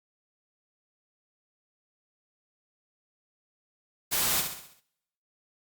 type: noise with echo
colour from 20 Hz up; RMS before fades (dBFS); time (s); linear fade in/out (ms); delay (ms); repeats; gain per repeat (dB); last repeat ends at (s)
white; -27; 4.11-4.42; 20; 65; 6; -6; 4.81
effects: noise-tail reverb RT60 0.9 s tail -26 dB re dry + Opus 48 kbps